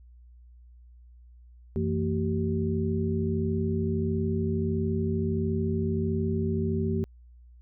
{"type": "tone cluster", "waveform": "sine", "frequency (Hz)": [91.6, 165, 226.5, 383.5], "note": ["F#2", "E3", "A#3", "G4"], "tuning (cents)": [-17, 2, -50, -38], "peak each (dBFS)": [-29, -31, -30, -31], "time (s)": [1.76, 7.04], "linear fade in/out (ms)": 0, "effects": ["added 60 Hz sine -49 dBFS peak until 7.61 s"]}